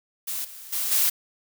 blue noise with level steps, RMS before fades -30 / -42 / -27 / -21 dBFS, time 0.27-1.1 s, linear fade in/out 10 ms, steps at 0.44 / 0.72 / 0.91 s, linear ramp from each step 10 ms, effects none

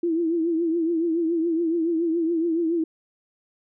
sine tone with vibrato, 332.2 Hz, E4, 13 cents sharp, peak -20 dBFS, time 0.03-2.84 s, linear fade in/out 5 ms, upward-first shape triangle, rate 7.1 Hz, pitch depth 91 cents each way, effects none

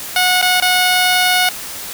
10% pulse tone with dropouts, 730 Hz, F#5, 24 cents flat, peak -3 dBFS, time 0.16-1.49 s, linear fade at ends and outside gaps 2 ms, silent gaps 0.415-0.425 / 0.601-0.623 s, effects white hiss -28 dBFS RMS until 1.93 s

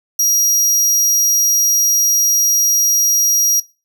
sawtooth tone, 5720 Hz, F8, 41 cents sharp, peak -9 dBFS, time 0.19-3.6 s, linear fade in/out 5 ms, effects noise-tail reverb RT60 0.3 s tail -20 dB re dry

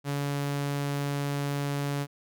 sawtooth tone, 142.3 Hz, C#3, 46 cents sharp, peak -24 dBFS, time 0.04-2.07 s, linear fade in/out 50 ms, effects none

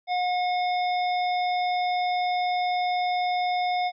harmonic tone with a mistuned harmonic, 722 Hz, F#5, 43 cents flat, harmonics 1 / 3 / 5 / 7, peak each -23 / -33 / -37 / -40 dBFS, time 0.07-3.92 s, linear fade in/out 50 ms, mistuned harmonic 7, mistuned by +15 cents, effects none

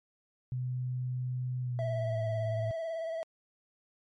sine tone with pitch glide, 126.2 to 111.14 Hz, B2 to A2, +38 to +18 cents, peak -31 dBFS, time 0.52-2.71 s, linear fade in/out 0 ms, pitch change -220 cents, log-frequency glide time 1.61-2.24 s
triangle tone with vibrato, 655 Hz, E5, 11 cents flat, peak -31 dBFS, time 1.79-3.23 s, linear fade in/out 0 ms, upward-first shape sine, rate 18 Hz, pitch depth 32 cents each way
effects MP3 48 kbps

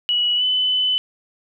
sine tone with pitch glide, 2929 to 3013 Hz, F#7 to F#7, -18 to +31 cents, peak -16 dBFS, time 0.09-0.98 s, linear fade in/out 0 ms, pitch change +49 cents, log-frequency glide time 0.36-0.44 s, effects none

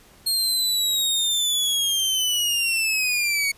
sawtooth linear sweep, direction down, 4247 to 2217 Hz, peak -17 dBFS, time 0.26-3.52 s, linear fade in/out 10 ms, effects pink hiss -52 dBFS RMS until 3.57 s + resampled to 32000 Hz

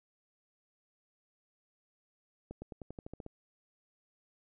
accelerating click train, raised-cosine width 2 ms, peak -30 dBFS, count 10, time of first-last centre 2.51-3.264 s, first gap 110 ms, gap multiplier 0.93, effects none

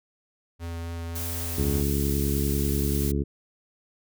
square tone with vibrato, 84.1 Hz, E2, 35 cents sharp, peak -32 dBFS, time 0.59-1.85 s, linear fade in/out 50 ms, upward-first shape triangle, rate 3.8 Hz, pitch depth 10 cents each way
blue noise, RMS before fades -34 dBFS, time 1.15-3.12 s, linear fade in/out 10 ms
harmonic tone, 70.3 Hz, C#2, 25 cents sharp, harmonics 1 / 2 / 3 / 4 / 5 / 6, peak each -26 / -29 / -31 / -32 / -33 / -34 dBFS, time 1.57-3.24 s, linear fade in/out 20 ms
effects none

